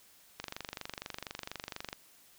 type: click train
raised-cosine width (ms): 0.2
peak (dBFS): -21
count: 38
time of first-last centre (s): 0.4-1.929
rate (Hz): 24.2
effects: white hiss -61 dBFS RMS until 2.38 s